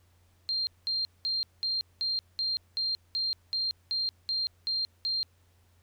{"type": "tone bursts", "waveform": "sine", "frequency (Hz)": 4186, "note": "C8", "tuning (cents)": 0, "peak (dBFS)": -27, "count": 13, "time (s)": [0.49, 5.23], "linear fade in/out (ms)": 0, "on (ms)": 180, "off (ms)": 200, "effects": ["added 88 Hz sine -62 dBFS peak until 5.82 s", "pink hiss -69 dBFS RMS until 5.82 s"]}